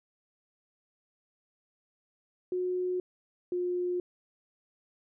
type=tone pair in turn; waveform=sine; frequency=363.7 / 357.2 Hz; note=F#4 / F4; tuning=-30 / +39 cents; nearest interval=unison; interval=31 cents; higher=first; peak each=-28 dBFS; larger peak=neither; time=2.52-3 / 3.52-4 s; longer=neither; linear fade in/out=2 ms; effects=none

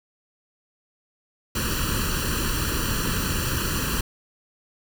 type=noise with comb filter; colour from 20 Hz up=pink; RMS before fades=-25 dBFS; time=1.55-4.01 s; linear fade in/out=5 ms; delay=0.69 ms; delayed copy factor=+0.85; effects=none

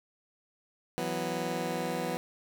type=chord; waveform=15% pulse; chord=E suspended second; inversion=none; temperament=just; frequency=164.81 / 185.42 / 247.2 Hz; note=E3 / F#3 / B3; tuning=0 / +4 / +2 cents; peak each=-30 dBFS; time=0.98-2.17 s; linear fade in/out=0 ms; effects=none

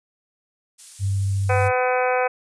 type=noise; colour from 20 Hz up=violet; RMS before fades=-35 dBFS; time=0.78-1.69 s; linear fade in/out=20 ms
type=tone with vibrato; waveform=sine; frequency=98 Hz; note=G2; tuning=in tune; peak=-19 dBFS; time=0.99-1.72 s; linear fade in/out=50 ms; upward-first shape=triangle; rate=14 Hz; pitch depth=11 cents each way
type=harmonic tone; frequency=252.3 Hz; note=B3; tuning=37 cents sharp; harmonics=2 / 3 / 4 / 5 / 6 / 7 / 8 / 9 / 10; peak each=-21 / -23 / -29 / -30 / -28 / -36 / -36 / -31 / -32 dBFS; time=1.49-2.28 s; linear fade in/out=10 ms
effects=resampled to 22050 Hz

